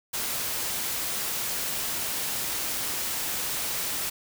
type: noise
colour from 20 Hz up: white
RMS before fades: -30 dBFS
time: 0.13-4.1 s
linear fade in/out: 10 ms
effects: none